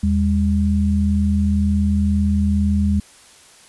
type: tone pair together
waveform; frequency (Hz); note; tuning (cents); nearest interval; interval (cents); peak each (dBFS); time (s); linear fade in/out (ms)
sine; 80.3 / 202.3; E2 / G#3; -45 / -45; octave + major third; 1600; -17; 0.03-3; 5
effects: white hiss -47 dBFS RMS until 3.68 s + resampled to 24000 Hz